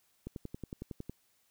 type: click train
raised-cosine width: 3 ms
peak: -27 dBFS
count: 10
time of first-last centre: 0.27-1.096 s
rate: 10.9 Hz
effects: white hiss -72 dBFS RMS until 1.5 s